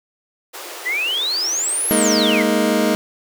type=high-pass noise; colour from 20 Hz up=pink; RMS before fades=-33 dBFS; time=0.53-2.15 s; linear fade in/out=20 ms; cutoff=320 Hz; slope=96 dB/octave
type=exponential two-way sweep; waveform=sine; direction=up then down; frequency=1912 to 11660 to 1912 Hz; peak=-18 dBFS; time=0.85-2.43 s; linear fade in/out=20 ms; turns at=1.91 s
type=chord; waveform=25% pulse; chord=Ab suspended second; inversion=none; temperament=just; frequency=207.7 / 233.6 / 311.5 Hz; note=Ab3 / Bb3 / Eb4; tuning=0 / +4 / +2 cents; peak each=-16 dBFS; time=1.91-2.95 s; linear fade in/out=0 ms
effects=none